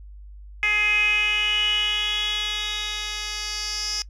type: tone with band-pass filter sweep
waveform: 10% pulse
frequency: 420 Hz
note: G#4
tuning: 19 cents sharp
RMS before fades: -24 dBFS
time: 0.63-4.02 s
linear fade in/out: 0 ms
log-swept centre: 2300 to 5100 Hz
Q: 8.5
effects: noise-tail reverb RT60 0.1 s tail -20 dB re dry + added 50 Hz sine -39 dBFS peak until 4.09 s